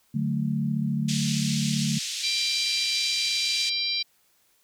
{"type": "chord", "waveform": "sine", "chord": "D major", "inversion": "none", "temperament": "equal", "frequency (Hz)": [146.83, 185, 220], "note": ["D3", "F#3", "A3"], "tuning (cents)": [0, 0, 0], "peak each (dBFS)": [-27, -30, -27], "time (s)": [0.14, 1.99], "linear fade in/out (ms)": 10}
{"type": "band-pass noise", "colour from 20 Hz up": "white", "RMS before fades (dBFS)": -32, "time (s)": [1.08, 3.7], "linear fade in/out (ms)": 10, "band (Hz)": [2600, 6900], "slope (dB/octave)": 24}
{"type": "harmonic tone", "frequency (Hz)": 789, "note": "G5", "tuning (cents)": 11, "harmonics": [3, 4, 5, 6, 7], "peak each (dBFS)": [-32, -35, -28, -29, -38], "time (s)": [2.23, 4.03], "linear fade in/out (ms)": 10}
{"effects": ["white hiss -65 dBFS RMS until 4.63 s"]}